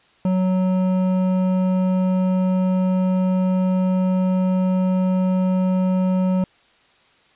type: tone with hard clipping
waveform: sine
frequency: 185.5 Hz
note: F#3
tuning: 5 cents sharp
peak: -18 dBFS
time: 0.25-6.44 s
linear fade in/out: 2 ms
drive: 10 dB
effects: white hiss -56 dBFS RMS until 7.35 s + resampled to 8000 Hz